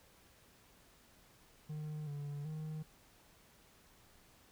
triangle tone with pitch steps, 152.4 / 144.4 / 155.5 Hz, D#3 / D3 / D#3, -36 / -29 / -1 cents, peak -38 dBFS, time 1.69-2.83 s, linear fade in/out 10 ms, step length 380 ms, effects pink hiss -65 dBFS RMS until 4.51 s

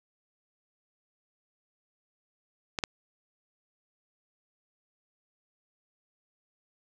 clicks, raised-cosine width 0.2 ms, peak -13 / -10 dBFS, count 2, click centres 2.788 / 2.838 s, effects none

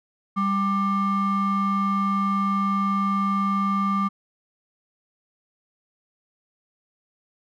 triangle ring-modulated tone, 493.9 Hz, B4, in tune, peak -15 dBFS, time 0.36-4.09 s, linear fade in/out 20 ms, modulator 691 Hz, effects none

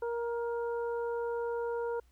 harmonic tone, 470 Hz, A#4, 14 cents sharp, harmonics 1 / 2 / 3, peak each -32 / -40 / -46 dBFS, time 0.02-2 s, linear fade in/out 5 ms, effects added 60 Hz sine -61 dBFS peak until 2.11 s + pink hiss -72 dBFS RMS until 2.11 s

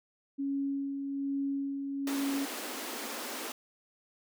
sine tone with tremolo, 277.2 Hz, C#4, in tune, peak -29 dBFS, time 0.38-2.46 s, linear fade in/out 20 ms, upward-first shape sine, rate 1.2 Hz, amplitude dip 40%
pink high-pass noise, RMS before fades -39 dBFS, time 2.07-3.52 s, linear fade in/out 2 ms, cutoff 220 Hz, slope 96 dB/octave
effects none

